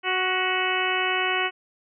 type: harmonic tone with a mistuned harmonic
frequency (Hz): 370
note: F#4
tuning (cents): 0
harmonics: 1 / 2 / 3 / 4 / 5 / 6 / 7 / 8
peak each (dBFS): -30 / -30 / -30 / -30 / -30 / -30 / -30 / -30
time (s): 0.03-1.51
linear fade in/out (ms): 50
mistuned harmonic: 5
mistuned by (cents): +40
effects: none